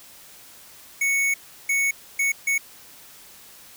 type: tone bursts at uneven times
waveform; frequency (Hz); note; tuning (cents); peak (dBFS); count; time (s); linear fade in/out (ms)
square; 2217; C#7; 0; -20; 4; 1.01-1.34 / 1.69-1.91 / 2.19-2.32 / 2.47-2.58; 5
effects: white hiss -47 dBFS RMS until 3.76 s